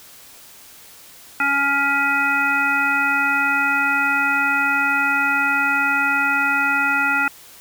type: harmonic tone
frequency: 280 Hz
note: C#4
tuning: 18 cents sharp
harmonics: 1 / 3 / 5 / 7 / 9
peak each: -29 / -25 / -18 / -25 / -23 dBFS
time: 1.4-7.28 s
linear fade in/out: 2 ms
effects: white hiss -44 dBFS RMS until 7.6 s